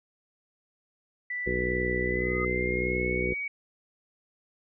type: tone with pitch glide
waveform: sine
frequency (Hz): 1975.5 to 2256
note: B6 to C#7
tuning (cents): 0 to +30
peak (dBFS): -30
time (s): 1.3-3.48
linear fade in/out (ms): 5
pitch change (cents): +230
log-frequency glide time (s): 2.01-3.31
type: harmonic tone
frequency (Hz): 61.74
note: B1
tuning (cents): 0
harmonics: 1 / 2 / 3 / 4 / 5 / 6 / 7 / 8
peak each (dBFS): -34 / -38 / -36 / -39 / -39 / -31 / -37 / -34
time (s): 1.46-3.34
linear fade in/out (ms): 10
type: tone with exponential growth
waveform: sine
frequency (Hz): 1244.5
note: D#6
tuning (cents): 0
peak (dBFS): -30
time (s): 2.15-2.45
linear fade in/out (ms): 5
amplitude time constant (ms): 65
effects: none